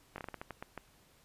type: slowing click train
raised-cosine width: 0.5 ms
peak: -26 dBFS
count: 10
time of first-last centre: 0.16-0.777 s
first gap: 21 ms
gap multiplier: 1.28
effects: pink hiss -65 dBFS RMS until 1.24 s + resampled to 32000 Hz